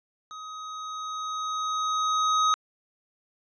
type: tone with level ramp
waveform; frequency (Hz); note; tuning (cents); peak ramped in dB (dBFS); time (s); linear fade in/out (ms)
square; 1260; D#6; +21; -39 to -20; 0.31-2.54; 0
effects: resampled to 16000 Hz